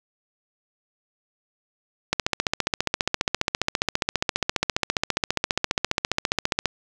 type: click train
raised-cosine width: 0.2 ms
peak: -3 dBFS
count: 68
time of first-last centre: 2.13-6.657 s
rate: 14.8 Hz
effects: none